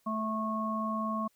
harmonic tone, 218.9 Hz, A3, 9 cents flat, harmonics 1 / 3 / 5, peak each -33 / -39 / -33 dBFS, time 0.06-1.28 s, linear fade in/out 10 ms, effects white hiss -71 dBFS RMS until 1.35 s

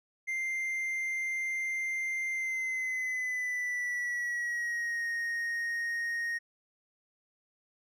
triangle tone with pitch glide, 2093 to 1864.7 Hz, C7 to A#6, 0 to 0 cents, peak -29 dBFS, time 0.27-6.39 s, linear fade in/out 20 ms, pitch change -200 cents, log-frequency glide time 2.31-5.07 s, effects none

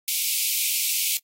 white high-pass noise, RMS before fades -24 dBFS, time 0.08-1.17 s, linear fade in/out 0 ms, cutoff 2200 Hz, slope 96 dB/octave, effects noise-tail reverb RT60 0.1 s tail -21 dB re dry + AAC 48 kbps

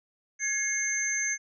sine tone cluster, 1677 / 2156 / 6280 Hz, G#6 / C#7 / G8, +16 / -49 / +2 cents, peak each -33 / -31 / -29 dBFS, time 0.39-1.38 s, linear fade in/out 50 ms, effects none

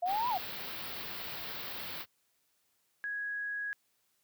sine exponential two-way sweep, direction up then down, 684 to 1019 to 684 Hz, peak -29 dBFS, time 0.02-0.38 s, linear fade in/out 10 ms, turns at 0.29 s
white band-stop noise, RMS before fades -41 dBFS, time 0.05-2.06 s, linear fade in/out 50 ms, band 4800 to 15000 Hz, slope 48 dB/octave
sine tone, 1661.2 Hz, G#6, in tune, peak -34 dBFS, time 3.04-3.73 s, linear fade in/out 0 ms
effects white hiss -75 dBFS RMS until 4.23 s + high-pass 60 Hz 12 dB/octave

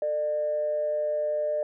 sine tone pair together, 447.4 / 600.5 Hz, A4 / D5, +29 / +38 cents, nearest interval perfect fourth, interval 509 cents, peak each -35 / -24 dBFS, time 0.02-1.63 s, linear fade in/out 2 ms, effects tanh soft clip ceiling -18 dBFS

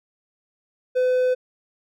triangle tone, 506 Hz, B4, 42 cents sharp, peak -15 dBFS, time 0.95-1.35 s, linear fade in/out 20 ms, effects none

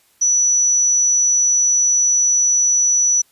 sine tone, 5920 Hz, F#8, in tune, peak -12 dBFS, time 0.21-3.22 s, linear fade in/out 10 ms, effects white hiss -57 dBFS RMS until 3.31 s + resampled to 32000 Hz

